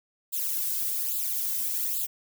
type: noise with flanger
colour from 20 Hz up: violet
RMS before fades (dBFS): -29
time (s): 0.32-2.07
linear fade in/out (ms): 20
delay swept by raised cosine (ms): 0.25 to 1.95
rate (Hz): 1.2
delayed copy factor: +0.85
effects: none